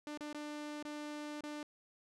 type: tone with dropouts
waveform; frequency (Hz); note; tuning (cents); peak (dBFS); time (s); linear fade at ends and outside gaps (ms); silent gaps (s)
sawtooth; 297.6; D4; +23; -38; 0.07-1.63; 1; 0.175-0.207 / 0.329-0.346 / 0.827-0.851 / 1.408-1.436
effects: low-pass 8000 Hz 12 dB/octave